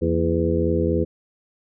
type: harmonic tone with a mistuned harmonic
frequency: 83.6 Hz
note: E2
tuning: 25 cents sharp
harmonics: 1 / 2 / 3 / 4 / 5 / 6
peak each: -24 / -26 / -27 / -24 / -25 / -25 dBFS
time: 0.01-1.05 s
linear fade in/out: 20 ms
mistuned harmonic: 3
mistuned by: -100 cents
effects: none